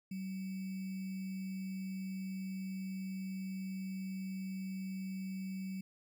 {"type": "tone with sample-and-hold", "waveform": "sine", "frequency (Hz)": 190, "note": "F#3", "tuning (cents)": 46, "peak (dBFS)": -38, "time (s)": [0.11, 5.81], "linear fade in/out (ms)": 5, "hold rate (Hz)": 2450, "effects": []}